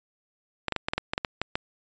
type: clicks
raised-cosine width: 0.3 ms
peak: -10 dBFS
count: 11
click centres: 0.683 / 0.723 / 0.763 / 0.885 / 0.935 / 0.98 / 1.135 / 1.179 / 1.248 / 1.416 / 1.555 s
effects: resampled to 16000 Hz